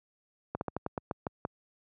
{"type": "slowing click train", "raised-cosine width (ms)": 1, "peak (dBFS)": -18, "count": 9, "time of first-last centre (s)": [0.55, 1.451], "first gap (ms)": 61, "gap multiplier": 1.17, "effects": ["high-pass 80 Hz 12 dB/octave"]}